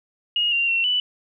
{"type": "tone with pitch steps", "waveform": "sine", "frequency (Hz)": [2870, 2772, 2722, 2975], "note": ["F7", "F7", "F7", "F#7"], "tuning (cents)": [47, -14, -45, 9], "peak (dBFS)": -18, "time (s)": [0.36, 1], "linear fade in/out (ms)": 2, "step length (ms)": 160, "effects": []}